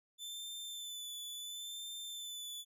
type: tone with vibrato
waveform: sawtooth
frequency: 3520 Hz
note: A7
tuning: in tune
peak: -40 dBFS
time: 0.18-2.65 s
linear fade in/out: 50 ms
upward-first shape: sine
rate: 0.72 Hz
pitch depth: 29 cents each way
effects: none